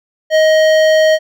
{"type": "tone with hard clipping", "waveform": "sine", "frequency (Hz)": 628, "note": "D#5", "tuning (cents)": 16, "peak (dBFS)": -9, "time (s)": [0.3, 1.19], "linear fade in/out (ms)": 50, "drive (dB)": 14, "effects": []}